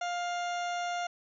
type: harmonic tone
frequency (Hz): 703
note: F5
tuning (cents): +11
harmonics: 1 / 2 / 3 / 4 / 5 / 6 / 8 / 9 / 10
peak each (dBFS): -32 / -39 / -44 / -45 / -48 / -52 / -51 / -52 / -56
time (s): 0.01-1.07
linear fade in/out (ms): 5
effects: none